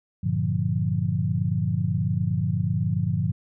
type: chord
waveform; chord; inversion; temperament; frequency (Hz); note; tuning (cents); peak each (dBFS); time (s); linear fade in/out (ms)
sine; G minor seventh; none; equal; 98 / 116.54 / 146.83 / 174.61; G2 / Bb2 / D3 / F3; 0 / 0 / 0 / 0; -27; 0.23-3.32; 10
effects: none